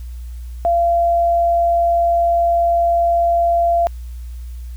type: tone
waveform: sine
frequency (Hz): 685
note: F5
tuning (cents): -34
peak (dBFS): -12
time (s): 0.65-3.87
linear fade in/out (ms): 0
effects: added 60 Hz sine -27 dBFS peak until 4.76 s + white hiss -52 dBFS RMS until 4.76 s